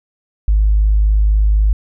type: tone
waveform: sine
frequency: 52 Hz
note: G#1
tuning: 3 cents sharp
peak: -8 dBFS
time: 0.48-1.73 s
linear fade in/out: 0 ms
effects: tanh soft clip ceiling -4 dBFS